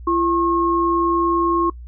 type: tone pair together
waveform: sine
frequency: 339.7 / 1081 Hz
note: F4 / C#6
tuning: -48 / -44 cents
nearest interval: octave + minor sixth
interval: 2004 cents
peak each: -18 dBFS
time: 0.07-1.7 s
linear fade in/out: 5 ms
effects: noise-tail reverb RT60 0.1 s tail -23 dB re dry + added 60 Hz sine -33 dBFS peak until 1.87 s